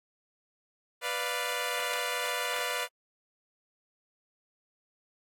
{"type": "chord", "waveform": "10% pulse", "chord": "B diminished", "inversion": "none", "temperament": "equal", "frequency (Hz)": [493.9, 587.3, 698.5], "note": ["B4", "D5", "F5"], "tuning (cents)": [0, 0, 0], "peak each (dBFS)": [-25, -27, -28], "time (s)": [1.01, 2.88], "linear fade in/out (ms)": 50, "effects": ["AAC 48 kbps"]}